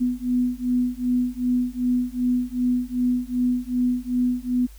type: beating tone pair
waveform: sine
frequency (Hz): 246.9 / 249.5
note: B3 / B3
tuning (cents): 0 / +18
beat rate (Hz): 2.6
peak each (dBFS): -23 / -23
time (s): 0-4.67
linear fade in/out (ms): 20
effects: added 50 Hz sine -41 dBFS peak until 4.78 s + white hiss -54 dBFS RMS until 4.78 s